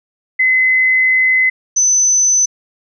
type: tone pair in turn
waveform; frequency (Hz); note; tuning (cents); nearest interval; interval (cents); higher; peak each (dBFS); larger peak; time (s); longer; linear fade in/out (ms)
sine; 2038 / 6061; C7 / F#8; -46 / +41; octave + perfect fifth; 1887; second; -9; neither; 0.39-1.5 / 1.76-2.46; first; 10
effects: none